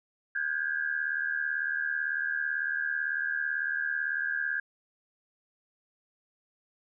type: tone cluster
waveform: sine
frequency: 1463 / 1596 / 1674 Hz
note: F#6 / G6 / G#6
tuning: -20 / +31 / +13 cents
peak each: -39 / -30 / -33 dBFS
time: 0.35-4.6 s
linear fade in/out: 5 ms
effects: none